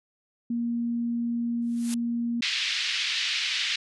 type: tone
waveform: sine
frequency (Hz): 235.6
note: A#3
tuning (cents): +19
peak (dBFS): -25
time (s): 0.5-2.41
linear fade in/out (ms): 5
type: noise with exponential growth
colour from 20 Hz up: blue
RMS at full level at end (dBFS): -28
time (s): 1.62-1.94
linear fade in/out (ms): 0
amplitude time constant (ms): 68
type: band-pass noise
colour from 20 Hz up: pink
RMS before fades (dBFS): -28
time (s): 2.42-3.76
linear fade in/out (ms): 5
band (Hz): 2200 to 4700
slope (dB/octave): 24
effects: resampled to 24000 Hz